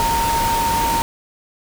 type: tone in noise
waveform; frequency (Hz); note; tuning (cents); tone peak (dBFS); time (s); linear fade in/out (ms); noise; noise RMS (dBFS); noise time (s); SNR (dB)
sine; 921; A#5; -21; -17; 0-1.02; 0; pink; -23; 0-1.02; +3
effects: none